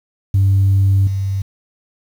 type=tone with level steps; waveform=sine; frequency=97.4 Hz; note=G2; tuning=11 cents flat; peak=-8 / -16 dBFS; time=0.34-1.42 s; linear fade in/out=5 ms; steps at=1.07 s; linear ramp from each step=2 ms; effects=tanh soft clip ceiling -7 dBFS + 7-bit